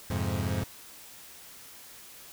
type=chord; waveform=30% pulse; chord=F minor; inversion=none; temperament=equal; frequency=87.31 / 103.83 / 130.81 Hz; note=F2 / Ab2 / C3; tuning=0 / 0 / 0 cents; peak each=-29 / -29 / -33 dBFS; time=0.1-0.64 s; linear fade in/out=5 ms; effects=white hiss -49 dBFS RMS until 2.32 s